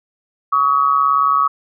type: tone pair together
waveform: sine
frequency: 1131 / 1269.5 Hz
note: C#6 / D#6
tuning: +34 / +34 cents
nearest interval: major second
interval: 200 cents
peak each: -14 / -15 dBFS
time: 0.52-1.48 s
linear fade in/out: 10 ms
effects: none